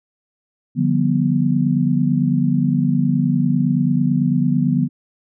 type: chord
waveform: sine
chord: G dominant seventh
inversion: second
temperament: just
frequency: 147 / 176.4 / 196 / 245 Hz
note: D3 / F3 / G3 / B3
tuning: +2 / +18 / 0 / -14 cents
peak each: -19 / -20 / -24 / -18 dBFS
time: 0.75-4.89 s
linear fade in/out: 50 ms
effects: none